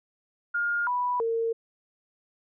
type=tone with pitch steps; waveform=sine; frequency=1416 / 985 / 456.8 Hz; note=F6 / B5 / A#4; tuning=+23 / -5 / -35 cents; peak=-24 dBFS; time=0.54-1.53 s; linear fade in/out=10 ms; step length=330 ms; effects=none